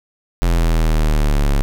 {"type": "exponential sweep", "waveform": "square", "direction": "down", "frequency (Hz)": [43.15, 34.58], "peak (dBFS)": -13, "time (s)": [0.42, 1.62], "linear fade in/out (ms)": 0, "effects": []}